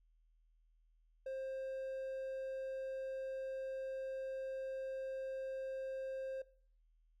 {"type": "tone", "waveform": "triangle", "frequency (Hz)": 530, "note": "C5", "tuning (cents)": 22, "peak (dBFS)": -38, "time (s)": [1.26, 6.42], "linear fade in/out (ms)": 5, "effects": ["noise-tail reverb RT60 0.5 s tail -19 dB re dry", "added 40 Hz sine -68 dBFS peak until 7.2 s"]}